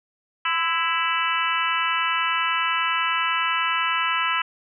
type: harmonic tone with a mistuned harmonic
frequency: 330 Hz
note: E4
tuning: 2 cents sharp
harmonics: 3 / 4 / 5 / 6 / 7 / 8 / 9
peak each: -27 / -25 / -30 / -30 / -32 / -28 / -29 dBFS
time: 0.45-4.42 s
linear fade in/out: 5 ms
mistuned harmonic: 3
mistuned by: +41 cents
effects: none